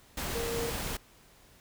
sine tone in noise, 465.1 Hz, A#4, 4 cents flat, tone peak -33 dBFS, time 0.35-0.7 s, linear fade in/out 5 ms, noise pink, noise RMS -35 dBFS, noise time 0.17-0.97 s, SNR -1 dB, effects pink hiss -59 dBFS RMS until 1.6 s

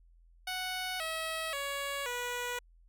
10% pulse tone with pitch steps, 740 / 644.2 / 560.8 / 488.2 Hz, F#5 / E5 / C#5 / B4, 0 / -40 / +20 / -20 cents, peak -26 dBFS, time 0.47-2.59 s, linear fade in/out 5 ms, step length 530 ms, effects added 42 Hz sine -58 dBFS peak until 2.88 s

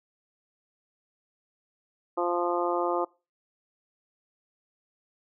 harmonic tone, 174.61 Hz, F3, in tune, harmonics 2 / 3 / 4 / 5 / 6 / 7, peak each -29 / -31 / -32 / -33 / -34 / -34 dBFS, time 2.17-3.05 s, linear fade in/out 10 ms, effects noise-tail reverb RT60 0.3 s tail -23 dB re dry

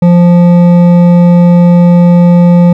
sine tone with hard clipping, 174.61 Hz, F3, in tune, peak -3 dBFS, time 0.02-2.73 s, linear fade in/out 5 ms, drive 9 dB, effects none

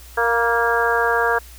harmonic tone with a mistuned harmonic, 233.1 Hz, A#3, in tune, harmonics 2 / 3 / 4 / 5 / 6 / 7, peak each -21 / -24 / -23 / -25 / -24 / -21 dBFS, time 0.17-1.39 s, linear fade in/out 10 ms, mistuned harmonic 4, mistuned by +21 cents, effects added 60 Hz sine -40 dBFS peak until 1.58 s + white hiss -45 dBFS RMS until 1.58 s

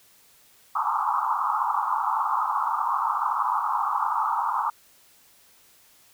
pink band-pass noise, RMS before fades -25 dBFS, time 0.75-4.7 s, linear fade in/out 5 ms, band 820 to 1300 Hz, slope 96 dB/octave, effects white hiss -57 dBFS RMS until 6.13 s

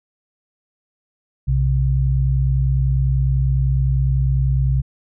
sine tone pair together, 63.1 / 133.09 Hz, B1 / C3, +38 / +30 cents, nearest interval octave + minor second, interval 1292 cents, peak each -17 dBFS, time 1.47-4.82 s, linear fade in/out 20 ms, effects none

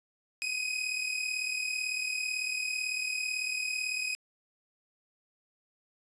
sawtooth tone pair together, 2489 / 2527 Hz, D#7 / D#7, 0 / +26 cents, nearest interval unison, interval 26 cents, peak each -31 / -30 dBFS, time 0.42-4.15 s, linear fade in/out 0 ms, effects resampled to 22050 Hz + 10-bit

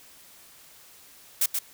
blue noise with echo, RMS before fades -22 dBFS, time 1.41-1.46 s, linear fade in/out 5 ms, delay 130 ms, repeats 1, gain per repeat -5 dB, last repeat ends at 1.59 s, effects white hiss -52 dBFS RMS until 1.73 s

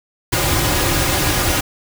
pink noise with comb filter, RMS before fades -17 dBFS, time 0.32-1.61 s, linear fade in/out 10 ms, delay 4.5 ms, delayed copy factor -0.6, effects none

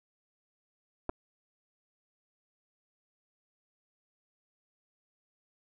clicks, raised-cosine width 1 ms, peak -20 dBFS, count 2, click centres 1.093 / 1.096 s, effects none

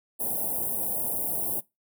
white band-stop noise, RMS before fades -29 dBFS, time 0.19-1.61 s, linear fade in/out 20 ms, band 850 to 9600 Hz, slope 48 dB/octave, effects noise-tail reverb RT60 0.2 s tail -21 dB re dry + high-pass 100 Hz 12 dB/octave

